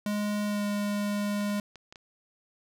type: tone with pitch glide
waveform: square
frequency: 207.7 to 205.3 Hz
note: G#3 to G#3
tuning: 0 to -20 cents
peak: -28 dBFS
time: 0.06-1.6 s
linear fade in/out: 2 ms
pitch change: -20 cents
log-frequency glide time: 0.45-0.64 s
type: clicks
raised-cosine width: 0.2 ms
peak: -29 dBFS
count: 6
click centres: 1.408 / 1.501 / 1.583 / 1.757 / 1.925 / 1.958 s
effects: none